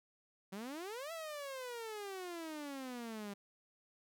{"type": "exponential two-way sweep", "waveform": "sawtooth", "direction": "up then down", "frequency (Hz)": [185, 671, 197.8], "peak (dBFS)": -39, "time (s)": [0.52, 3.34], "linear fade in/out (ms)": 10, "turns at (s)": 1.12, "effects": []}